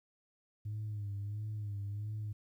sine tone with vibrato, 103.83 Hz, G#2, in tune, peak -35 dBFS, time 0.65-2.33 s, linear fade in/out 10 ms, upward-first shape sine, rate 1.5 Hz, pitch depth 59 cents each way, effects tanh soft clip ceiling -34 dBFS + 12-bit

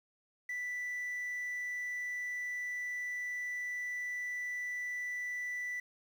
sine tone, 1975.5 Hz, B6, in tune, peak -33 dBFS, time 0.49-5.8 s, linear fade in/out 5 ms, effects tanh soft clip ceiling -35 dBFS + 10-bit

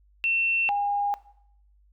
sine tone pair in turn, 2700 / 812.7 Hz, E7 / G#5, +41 / -38 cents, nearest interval octave + major sixth, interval 2079 cents, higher first, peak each -22 / -22 dBFS, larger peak neither, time 0.24-0.69 / 0.69-1.14 s, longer neither, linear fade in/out 0 ms, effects noise-tail reverb RT60 0.7 s tail -18 dB re dry + added 50 Hz sine -57 dBFS peak until 1.92 s

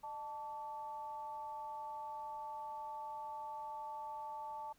sine tone with amplitude modulation, 880 Hz, A5, in tune, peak -39 dBFS, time 0.03-4.73 s, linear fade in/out 10 ms, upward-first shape sine, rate 269 Hz, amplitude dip 70%, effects pink hiss -71 dBFS RMS until 4.78 s

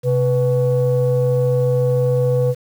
sine tone pair together, 130.81 / 493.9 Hz, C3 / B4, 0 / 0 cents, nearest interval octave + major seventh, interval 2300 cents, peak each -15 dBFS, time 0.03-2.55 s, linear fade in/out 50 ms, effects tanh soft clip ceiling -9 dBFS + 7-bit

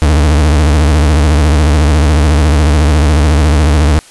40% pulse tone with vibrato, 74.7 Hz, D2, 30 cents sharp, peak -5 dBFS, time 0.02-3.99 s, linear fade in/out 0 ms, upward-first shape sine, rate 14 Hz, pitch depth 120 cents each way, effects white hiss -38 dBFS RMS until 4.1 s + resampled to 24000 Hz

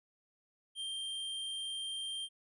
square tone, 3171 Hz, G7, 19 cents sharp, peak -38 dBFS, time 0.75-2.29 s, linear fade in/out 50 ms, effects resampled to 24000 Hz

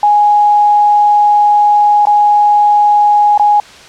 sine tone with dropouts, 830.6 Hz, G#5, in tune, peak -5 dBFS, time 0.03-3.6 s, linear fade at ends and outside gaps 2 ms, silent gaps 2.054-2.07 / 3.377-3.396 s, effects white hiss -35 dBFS RMS until 3.88 s + low-pass 5000 Hz 12 dB/octave

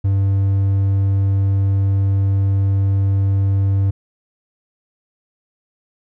triangle tone, 97.9 Hz, G2, 2 cents flat, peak -11 dBFS, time 0.04-3.91 s, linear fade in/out 10 ms, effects none

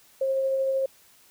sine tone with tremolo, 535 Hz, C5, 38 cents sharp, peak -21 dBFS, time 0.21-0.86 s, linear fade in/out 5 ms, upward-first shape triangle, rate 13 Hz, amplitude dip 25%, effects white hiss -57 dBFS RMS until 1.3 s

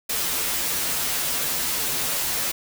white noise with comb filter, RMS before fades -25 dBFS, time 0.09-2.52 s, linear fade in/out 10 ms, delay 9.8 ms, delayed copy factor -0.9, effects none

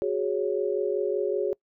sine chord, F# suspended second, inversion none, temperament equal, 370 / 415.3 / 554.4 Hz, F#4 / G#4 / C#5, 0 / 0 / 0 cents, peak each -28 / -27 / -30 dBFS, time 0.02-1.53 s, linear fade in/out 0 ms, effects noise-tail reverb RT60 0.1 s tail -25 dB re dry

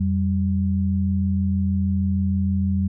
sine tone pair together, 87.31 / 193.7 Hz, F2 / G3, 0 / -20 cents, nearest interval octave + major second, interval 1380 cents, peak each -21 dBFS, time 0-2.88 s, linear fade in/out 10 ms, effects none

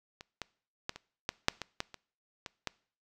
clicks, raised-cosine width 0.2 ms, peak -28 / -19 / -16 / -26 / -13 / -6 / -19 / -15 / -27 / -22 / -16 dBFS, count 11, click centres 0.209 / 0.417 / 0.894 / 0.96 / 1.291 / 1.484 / 1.617 / 1.804 / 1.943 / 2.462 / 2.673 s, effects noise-tail reverb RT60 0.5 s tail -23 dB re dry

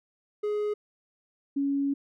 triangle / sine tone pair in turn, 418.3 / 279.2 Hz, G#4 / C#4, +12 / +13 cents, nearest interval perfect fifth, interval 699 cents, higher first, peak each -24 dBFS, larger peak neither, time 0.43-0.74 / 1.56-1.94 s, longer second, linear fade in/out 10 ms, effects none

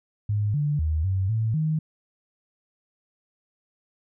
sine tone with pitch steps, 104.2 / 147 / 78.2 / 95.2 / 111.3 / 156.3 Hz, G#2 / D3 / D#2 / F#2 / A2 / D#3, +6 / +2 / +9 / +50 / +20 / +8 cents, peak -21 dBFS, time 0.29-1.79 s, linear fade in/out 5 ms, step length 250 ms, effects none

